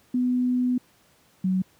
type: tone pair in turn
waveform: sine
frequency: 249.4 / 186.84 Hz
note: B3 / F#3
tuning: +17 / +17 cents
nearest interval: perfect fourth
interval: 500 cents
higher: first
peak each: -20 dBFS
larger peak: neither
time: 0.14-0.78 / 1.44-1.62 s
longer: first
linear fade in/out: 5 ms
effects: pink hiss -60 dBFS RMS until 1.79 s + high-pass 80 Hz 12 dB/octave